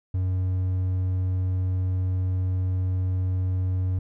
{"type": "tone", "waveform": "triangle", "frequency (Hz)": 92.5, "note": "F#2", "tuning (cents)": 0, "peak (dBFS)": -20, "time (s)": [0.14, 3.99], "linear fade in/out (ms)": 5, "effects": []}